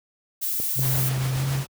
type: noise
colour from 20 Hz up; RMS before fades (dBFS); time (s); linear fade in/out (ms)
violet; -26; 0.41-1.1; 20
type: click train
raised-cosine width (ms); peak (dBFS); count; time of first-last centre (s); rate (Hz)
2; -20; 4; 0.6-1.176; 5.21
type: tone with pitch glide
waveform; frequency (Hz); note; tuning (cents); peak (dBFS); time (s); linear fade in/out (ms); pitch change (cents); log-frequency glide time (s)
sine; 130.81 to 135.5; C3 to C#3; 0 to -39; -22; 0.75-1.65; 50; +61; 1.35-1.45
type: noise with tremolo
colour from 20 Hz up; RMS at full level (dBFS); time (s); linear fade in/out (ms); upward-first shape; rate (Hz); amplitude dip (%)
pink; -31; 0.8-1.67; 50; triangle; 7.2; 35
effects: high-pass 60 Hz 12 dB/octave